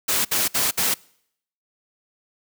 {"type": "noise bursts", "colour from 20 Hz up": "white", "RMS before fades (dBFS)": -21, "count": 4, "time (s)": [0.08, 0.943], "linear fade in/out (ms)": 10, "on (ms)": 170, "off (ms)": 61, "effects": ["noise-tail reverb RT60 0.7 s tail -25 dB re dry", "high-pass 80 Hz 12 dB/octave"]}